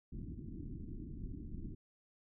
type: low-pass noise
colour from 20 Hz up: pink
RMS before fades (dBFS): -45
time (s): 0.12-1.75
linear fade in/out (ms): 10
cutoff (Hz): 330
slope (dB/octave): 48
effects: none